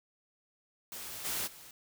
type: noise with level steps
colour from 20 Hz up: white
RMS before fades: -43 / -35 / -52 dBFS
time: 0.92-1.71 s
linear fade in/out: 2 ms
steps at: 1.24 / 1.46 s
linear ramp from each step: 20 ms
effects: none